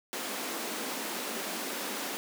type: high-pass noise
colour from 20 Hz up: pink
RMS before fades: -36 dBFS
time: 0.13-2.17 s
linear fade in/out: 0 ms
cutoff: 210 Hz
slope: 48 dB/octave
effects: none